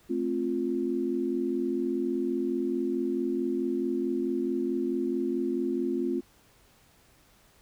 sine chord, F major, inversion first, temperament equal with one note detuned, 220 / 264.5 / 349.2 Hz, A3 / C4 / F4, 0 / +19 / 0 cents, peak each -34 / -30 / -29 dBFS, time 0.09-6.21 s, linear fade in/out 20 ms, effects pink hiss -61 dBFS RMS until 7.61 s

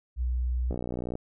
sine tone, 61.74 Hz, B1, in tune, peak -25 dBFS, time 0.16-0.75 s, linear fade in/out 50 ms
click train, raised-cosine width 2 ms, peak -20 dBFS, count 28, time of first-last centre 0.71-1.154 s, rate 60.8 Hz
effects none

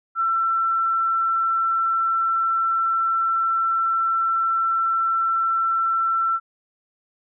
sine tone, 1343 Hz, E6, 32 cents sharp, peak -18 dBFS, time 0.15-6.4 s, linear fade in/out 50 ms, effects none

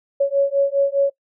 sine beating tone pair, 554.4 / 559.3 Hz, C#5 / C#5, 0 / +15 cents, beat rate 4.9 Hz, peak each -18 dBFS, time 0.2-1.1 s, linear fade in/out 10 ms, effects noise-tail reverb RT60 0.1 s tail -21 dB re dry

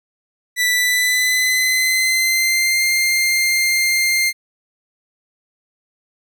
sawtooth tone with pitch glide, 1975.5 to 2105 Hz, B6 to C7, 0 to +10 cents, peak -11 dBFS, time 0.56-4.33 s, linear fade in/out 50 ms, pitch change +110 cents, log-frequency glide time 0.72-2.84 s, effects none

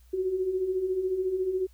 sine beating tone pair, 361.4 / 375.4 Hz, F#4 / F#4, -41 / +25 cents, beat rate 14 Hz, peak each -34 / -26 dBFS, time 0.13-1.67 s, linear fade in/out 10 ms, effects added 60 Hz sine -53 dBFS peak until 1.73 s + white hiss -66 dBFS RMS until 1.73 s

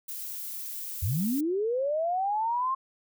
violet noise, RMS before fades -37 dBFS, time 0.08-1.41 s, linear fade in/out 10 ms
sine linear sweep, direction up, 75.2 to 1075 Hz, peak -25 dBFS, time 1.02-2.75 s, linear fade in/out 10 ms
effects none

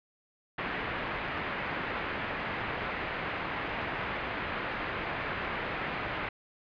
white low-pass noise, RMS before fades -35 dBFS, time 0.58-6.29 s, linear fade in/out 5 ms, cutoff 2300 Hz, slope 24 dB/octave, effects resampled to 11025 Hz

